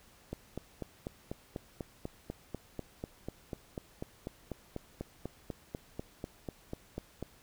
click train, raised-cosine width 2 ms, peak -24 dBFS, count 29, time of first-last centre 0.33-7.227 s, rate 4.06 Hz, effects pink hiss -61 dBFS RMS until 7.42 s

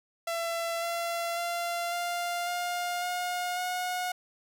sawtooth tone with pitch steps, 672 / 680.6 / 689.3 / 698.1 / 707 / 716.1 / 725.2 Hz, E5 / F5 / F5 / F5 / F5 / F5 / F#5, +33 / -45 / -23 / -1 / +21 / +43 / -35 cents, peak -26 dBFS, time 0.27-4.12 s, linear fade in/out 5 ms, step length 550 ms, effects none

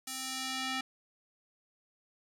square tone with band-pass filter sweep, 261.6 Hz, C4, in tune, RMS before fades -37 dBFS, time 0.07-0.81 s, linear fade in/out 5 ms, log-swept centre 9000 to 2700 Hz, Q 0.79, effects none

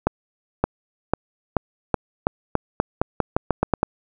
accelerating click train, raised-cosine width 1 ms, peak -3 dBFS, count 15, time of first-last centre 0.07-3.831 s, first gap 570 ms, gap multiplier 0.87, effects none

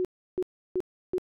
sine tone bursts, 366.9 Hz, F#4, 15 cents flat, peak -24 dBFS, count 4, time 0-1.182 s, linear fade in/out 0 ms, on 48 ms, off 330 ms, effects none

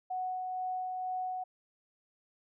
sine tone with tremolo, 740 Hz, F#5, in tune, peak -32 dBFS, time 0.1-1.44 s, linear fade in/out 10 ms, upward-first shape sine, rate 2.1 Hz, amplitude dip 25%, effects none

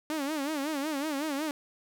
sawtooth tone with vibrato, 293.7 Hz, D4, in tune, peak -26 dBFS, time 0.1-1.51 s, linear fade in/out 0 ms, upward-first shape sine, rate 5.4 Hz, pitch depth 140 cents each way, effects none

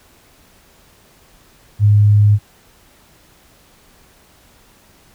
sine tone, 103.83 Hz, G#2, in tune, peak -7 dBFS, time 1.79-2.39 s, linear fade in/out 50 ms, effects pink hiss -50 dBFS RMS until 5.14 s

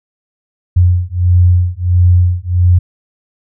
sine beating tone pair, 88.4 / 89.9 Hz, F2 / F#2, +22 / -49 cents, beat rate 1.5 Hz, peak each -10 dBFS, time 0.76-2.79 s, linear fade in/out 10 ms, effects none

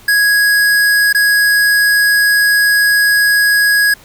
square tone with dropouts, 1661.2 Hz, G#6, in tune, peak -9 dBFS, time 0.08-3.94 s, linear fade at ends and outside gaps 5 ms, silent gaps 1.128-1.147 s, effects pink hiss -42 dBFS RMS until 4.04 s

